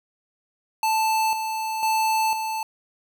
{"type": "tone with tremolo", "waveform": "square", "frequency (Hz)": 880, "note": "A5", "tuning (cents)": 0, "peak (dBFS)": -20, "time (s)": [0.83, 2.63], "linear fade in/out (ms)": 2, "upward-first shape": "square", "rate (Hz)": 1, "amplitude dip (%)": 50, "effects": ["9-bit"]}